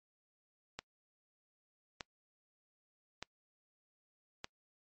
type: click train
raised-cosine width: 0.2 ms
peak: -23 dBFS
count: 4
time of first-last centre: 0.79-4.444 s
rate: 0.821 Hz
effects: noise-tail reverb RT60 0.1 s tail -26 dB re dry + MP3 32 kbps